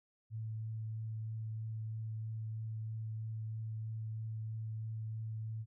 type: tone with vibrato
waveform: sine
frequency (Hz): 110.4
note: A2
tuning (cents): +6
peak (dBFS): -38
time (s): 0.3-5.66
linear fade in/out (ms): 50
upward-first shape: triangle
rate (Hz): 3.1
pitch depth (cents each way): 10
effects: none